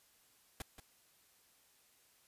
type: noise with echo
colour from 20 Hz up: pink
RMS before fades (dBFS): -43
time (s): 0.6-0.62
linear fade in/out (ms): 2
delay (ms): 180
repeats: 1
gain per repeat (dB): -10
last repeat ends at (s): 0.8
effects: white hiss -69 dBFS RMS until 2.27 s + resampled to 32000 Hz